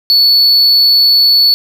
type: tone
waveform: triangle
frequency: 4435 Hz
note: C#8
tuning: in tune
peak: -4 dBFS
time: 0.1-1.54 s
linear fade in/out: 0 ms
effects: 7-bit